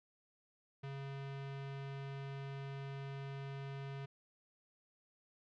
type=tone with low-pass filter; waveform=square; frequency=137.7 Hz; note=C#3; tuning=11 cents flat; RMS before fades=-45 dBFS; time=0.83-4.06 s; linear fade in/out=10 ms; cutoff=3000 Hz; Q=1.2; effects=none